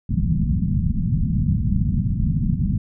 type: low-pass noise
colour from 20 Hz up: white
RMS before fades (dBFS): -20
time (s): 0.09-2.78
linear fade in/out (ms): 5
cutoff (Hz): 210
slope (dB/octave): 48
effects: none